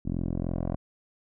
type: tone with low-pass filter sweep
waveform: 10% pulse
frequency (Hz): 43.26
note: F1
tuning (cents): -16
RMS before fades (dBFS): -30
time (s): 0.05-0.76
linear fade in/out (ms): 10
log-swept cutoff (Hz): 280 to 720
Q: 1.3
effects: none